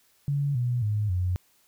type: tone with pitch steps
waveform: sine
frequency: 142.2 / 122.37 / 105.31 / 90.62 Hz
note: C#3 / B2 / G#2 / F#2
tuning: +45 / -16 / +25 / -36 cents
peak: -23 dBFS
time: 0.28-1.36 s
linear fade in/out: 0 ms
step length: 270 ms
effects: white hiss -64 dBFS RMS until 1.67 s